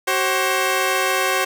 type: tone pair together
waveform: 10% pulse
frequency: 378.3 / 535 Hz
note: F#4 / C5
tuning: +38 / +38 cents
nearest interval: tritone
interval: 600 cents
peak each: -12 dBFS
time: 0.07-1.45 s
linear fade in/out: 10 ms
effects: none